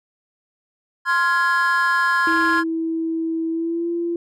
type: chord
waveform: triangle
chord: F minor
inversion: second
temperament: just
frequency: 1047.7 / 1396.9 / 1676.3 Hz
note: C6 / F6 / Ab6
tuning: +2 / 0 / +16 cents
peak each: -17 / -19 / -17 dBFS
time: 1.05-2.64 s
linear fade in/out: 50 ms
type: tone with pitch glide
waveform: sine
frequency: 326.2 to 341.2 Hz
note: E4 to F4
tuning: -18 to -40 cents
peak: -20 dBFS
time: 2.27-4.16 s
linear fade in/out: 2 ms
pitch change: +78 cents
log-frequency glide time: 3.5-3.89 s
effects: tanh soft clip ceiling -9 dBFS